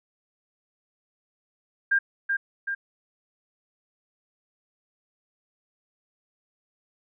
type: tone with echo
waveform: sine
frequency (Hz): 1600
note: G6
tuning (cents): +35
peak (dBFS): -18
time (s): 1.91-1.99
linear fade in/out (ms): 10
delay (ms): 380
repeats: 2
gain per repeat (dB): -4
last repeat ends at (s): 2.75
effects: none